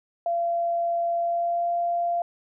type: tone with pitch glide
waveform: sine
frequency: 684 to 691.1 Hz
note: F5 to F5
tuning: -36 to -18 cents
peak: -22 dBFS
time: 0.26-2.22 s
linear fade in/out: 2 ms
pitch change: +18 cents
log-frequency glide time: 1.17-1.71 s
effects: none